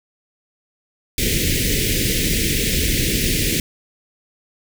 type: band-stop noise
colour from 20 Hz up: pink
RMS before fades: -19 dBFS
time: 1.18-3.6 s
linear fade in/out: 2 ms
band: 480 to 1900 Hz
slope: 48 dB/octave
effects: none